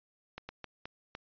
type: slowing click train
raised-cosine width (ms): 0.3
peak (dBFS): -25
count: 5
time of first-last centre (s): 0.38-1.151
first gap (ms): 110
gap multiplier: 1.39
effects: resampled to 11025 Hz